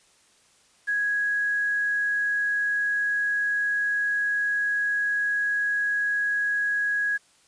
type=tone with quantisation; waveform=sine; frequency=1661.2 Hz; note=G#6; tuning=in tune; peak=-22 dBFS; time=0.87-7.18 s; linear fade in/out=20 ms; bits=8; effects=white hiss -60 dBFS RMS until 7.47 s + resampled to 22050 Hz